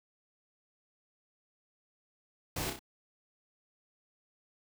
pink noise with echo, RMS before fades -36 dBFS, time 2.56-2.7 s, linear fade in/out 5 ms, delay 31 ms, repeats 3, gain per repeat -5 dB, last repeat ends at 2.793 s, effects none

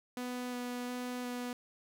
sawtooth tone with vibrato, 246.9 Hz, B3, in tune, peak -33 dBFS, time 0.17-1.53 s, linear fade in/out 2 ms, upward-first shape square, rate 1.4 Hz, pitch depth 8 cents each way, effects none

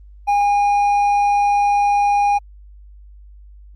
triangle tone with hard clipping, 815 Hz, G#5, 33 cents flat, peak -14 dBFS, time 0.27-2.39 s, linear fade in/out 20 ms, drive 7 dB, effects added 50 Hz sine -39 dBFS peak until 3.75 s + Opus 32 kbps

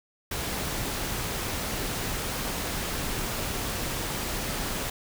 pink noise, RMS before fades -31 dBFS, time 0.31-4.9 s, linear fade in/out 5 ms, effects none

